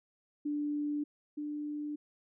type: tone pair in turn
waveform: sine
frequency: 294.1 / 296.5 Hz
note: D4 / D4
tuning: +3 / +17 cents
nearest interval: unison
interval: 14 cents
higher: second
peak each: -31 / -35 dBFS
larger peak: first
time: 0.45-1.04 / 1.37-1.96 s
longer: neither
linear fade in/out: 10 ms
effects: none